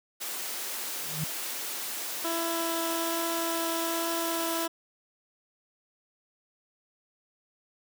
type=high-pass noise; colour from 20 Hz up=white; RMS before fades=-35 dBFS; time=0.2-4.67 s; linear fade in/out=20 ms; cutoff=240 Hz; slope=24 dB/octave
type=tone with exponential growth; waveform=sine; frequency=155.56 Hz; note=D#3; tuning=in tune; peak=-26 dBFS; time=0.99-1.24 s; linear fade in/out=2 ms; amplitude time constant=53 ms
type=tone with vibrato; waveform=15% pulse; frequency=332.2 Hz; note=E4; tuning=13 cents sharp; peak=-23 dBFS; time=2.24-4.68 s; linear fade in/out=10 ms; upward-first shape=triangle; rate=1.2 Hz; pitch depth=8 cents each way
effects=none